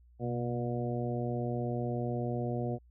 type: harmonic tone with a mistuned harmonic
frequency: 120 Hz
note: B2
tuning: 49 cents flat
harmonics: 1 / 2 / 3 / 4 / 5 / 6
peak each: -34 / -37 / -39 / -40 / -41 / -42 dBFS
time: 0.19-2.79 s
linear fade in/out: 50 ms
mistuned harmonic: 1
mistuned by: +54 cents
effects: added 60 Hz sine -57 dBFS peak until 2.9 s